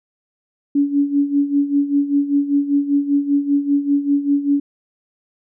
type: tone with tremolo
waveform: sine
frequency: 284.2 Hz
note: C#4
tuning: 43 cents sharp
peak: -11 dBFS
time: 0.75-4.6 s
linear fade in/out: 5 ms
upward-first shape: sine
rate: 5.1 Hz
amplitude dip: 75%
effects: none